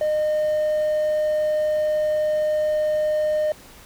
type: tone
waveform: triangle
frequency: 611 Hz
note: D#5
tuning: 32 cents flat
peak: -16 dBFS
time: 0.01-3.52 s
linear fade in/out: 2 ms
effects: tanh soft clip ceiling -12 dBFS + pink hiss -46 dBFS RMS until 3.85 s